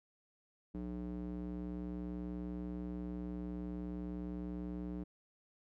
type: tone with band-pass filter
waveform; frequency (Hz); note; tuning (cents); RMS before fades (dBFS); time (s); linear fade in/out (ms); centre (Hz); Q
square; 60.2; B1; -44; -42; 0.74-5.04; 10; 250; 2.1
effects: none